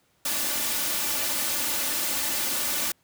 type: noise with comb filter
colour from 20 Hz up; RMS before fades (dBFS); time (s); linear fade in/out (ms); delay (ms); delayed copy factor
white; -27; 0.25-2.92; 5; 3.4; +0.6
effects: pink hiss -66 dBFS RMS until 3.03 s + high-pass 80 Hz 12 dB/octave